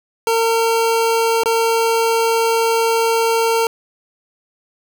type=tone with dropouts; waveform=25% pulse; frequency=455.9 Hz; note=A#4; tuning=39 cents flat; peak=-10 dBFS; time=0.27-3.67 s; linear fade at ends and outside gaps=1 ms; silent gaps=1.435-1.458 s; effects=none